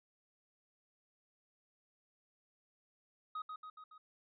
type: tone with echo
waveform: triangle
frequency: 1257 Hz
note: D#6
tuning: 17 cents sharp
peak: -37 dBFS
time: 3.35-3.42 s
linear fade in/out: 5 ms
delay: 140 ms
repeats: 4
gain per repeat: -4 dB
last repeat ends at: 3.98 s
effects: resampled to 11025 Hz